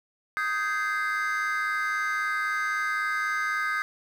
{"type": "chord", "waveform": "triangle", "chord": "Ab major seventh", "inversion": "second", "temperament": "just", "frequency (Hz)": [1245.9, 1557.4, 1661.2, 2077], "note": ["Eb6", "G6", "Ab6", "C7"], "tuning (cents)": [2, -12, 0, -13], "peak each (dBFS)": [-27, -27, -32, -30], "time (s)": [0.37, 3.82], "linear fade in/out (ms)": 0, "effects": ["tanh soft clip ceiling -18 dBFS", "9-bit"]}